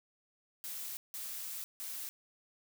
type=noise bursts at uneven times; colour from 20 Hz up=blue; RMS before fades=-42 dBFS; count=3; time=0.64-0.97 / 1.14-1.64 / 1.8-2.09 s; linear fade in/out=0 ms; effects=none